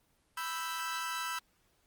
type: chord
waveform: sawtooth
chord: E minor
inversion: second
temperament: equal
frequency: 987.8 / 1318.5 / 1568 Hz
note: B5 / E6 / G6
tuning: 0 / 0 / 0 cents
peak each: -36 / -34 / -38 dBFS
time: 0.37-1.39 s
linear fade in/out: 5 ms
effects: pink hiss -72 dBFS RMS until 1.86 s + Opus 24 kbps